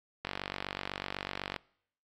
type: click train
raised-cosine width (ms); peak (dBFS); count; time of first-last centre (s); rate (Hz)
0.3; -18; 64; 0.25-1.562; 48
effects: noise-tail reverb RT60 0.7 s tail -25 dB re dry + AAC 64 kbps